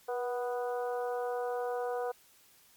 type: harmonic tone with a mistuned harmonic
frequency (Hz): 246.9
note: B3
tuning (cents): 0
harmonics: 2 / 3 / 4 / 5 / 6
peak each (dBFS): -33 / -37 / -44 / -46 / -47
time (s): 0.08-2.12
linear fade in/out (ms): 10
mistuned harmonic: 2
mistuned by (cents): -25
effects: white hiss -62 dBFS RMS until 2.76 s + MP3 96 kbps